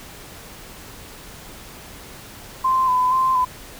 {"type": "tone with vibrato", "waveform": "sine", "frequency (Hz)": 1024, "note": "C6", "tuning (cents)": -38, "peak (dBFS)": -15, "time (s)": [2.64, 3.45], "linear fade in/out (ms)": 10, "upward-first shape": "square", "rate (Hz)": 2.1, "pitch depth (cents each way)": 30, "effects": ["pink hiss -40 dBFS RMS until 3.79 s"]}